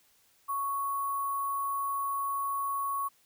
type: tone with sample-and-hold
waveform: sine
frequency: 1108.7 Hz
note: C#6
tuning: in tune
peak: -29 dBFS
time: 0.48-3.09 s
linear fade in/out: 20 ms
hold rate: 11025 Hz
effects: white hiss -66 dBFS RMS until 3.25 s